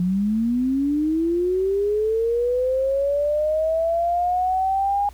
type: linear sweep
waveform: sine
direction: up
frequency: 174.61 to 818 Hz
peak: -18 dBFS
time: 0-5.09 s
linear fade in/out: 2 ms
effects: added 60 Hz sine -41 dBFS peak until 5.13 s + pink hiss -52 dBFS RMS until 5.13 s